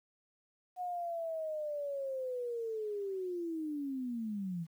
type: linear sweep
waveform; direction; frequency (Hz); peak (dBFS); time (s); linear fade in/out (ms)
sine; down; 731 to 160; -35; 0.76-4.67; 50
effects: 11-bit